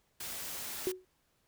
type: noise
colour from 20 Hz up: white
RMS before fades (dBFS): -41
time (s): 0.2-0.92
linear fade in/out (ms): 5
type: tone with exponential decay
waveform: sine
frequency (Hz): 370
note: F#4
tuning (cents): 0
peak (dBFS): -26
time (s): 0.87-1.05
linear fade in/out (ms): 0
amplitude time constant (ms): 39
effects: pink hiss -74 dBFS RMS until 1.47 s